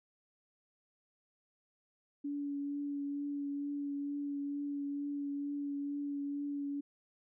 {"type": "tone with vibrato", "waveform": "sine", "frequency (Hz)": 285.1, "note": "C#4", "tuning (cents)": 49, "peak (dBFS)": -35, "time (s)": [2.24, 6.81], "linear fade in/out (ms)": 10, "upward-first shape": "triangle", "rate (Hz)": 2.2, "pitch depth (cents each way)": 16, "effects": []}